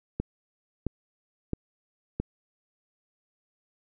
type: click train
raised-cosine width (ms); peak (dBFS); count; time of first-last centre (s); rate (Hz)
3; -15; 4; 0.2-2.2; 1.5
effects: none